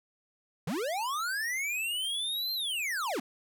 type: linear two-way sweep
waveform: square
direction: up then down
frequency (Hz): 130.81 to 4186 to 203.4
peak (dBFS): -31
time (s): 0.67-3.2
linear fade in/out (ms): 5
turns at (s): 2.53
effects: none